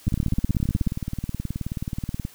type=two click trains; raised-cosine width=5 ms; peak=-9 / -15 dBFS; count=14 / 42; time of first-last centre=0.08-0.873 / 0.07-2.251 s; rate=16.4 / 18.8 Hz; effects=white hiss -50 dBFS RMS until 2.34 s